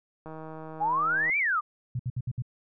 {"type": "click train", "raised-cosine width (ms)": 1, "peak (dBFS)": -28, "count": 165, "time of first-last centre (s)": [0.26, 1.298], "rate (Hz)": 158}
{"type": "exponential two-way sweep", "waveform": "sine", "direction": "up then down", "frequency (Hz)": [784, 2383, 1150], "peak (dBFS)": -23, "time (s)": [0.8, 1.61], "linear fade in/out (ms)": 20, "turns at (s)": 1.38}
{"type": "tone bursts", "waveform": "sine", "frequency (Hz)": 123.8, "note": "B2", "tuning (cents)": 5, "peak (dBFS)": -27, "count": 5, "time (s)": [1.95, 2.422], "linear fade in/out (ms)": 5, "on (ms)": 44, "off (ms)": 63}
{"effects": []}